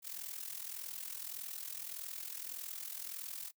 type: noise with amplitude modulation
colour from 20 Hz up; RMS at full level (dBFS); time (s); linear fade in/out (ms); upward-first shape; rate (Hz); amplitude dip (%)
blue; -41; 0.02-3.52; 50; sine; 41.7; 75
effects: noise-tail reverb RT60 0.1 s tail -24 dB re dry